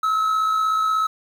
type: tone pair together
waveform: triangle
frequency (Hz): 1291 / 1347.5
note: E6 / E6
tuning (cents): -37 / +38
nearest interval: minor second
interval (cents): 75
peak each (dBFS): -16 / -28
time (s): 0.03-1.07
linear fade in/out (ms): 5
effects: 8-bit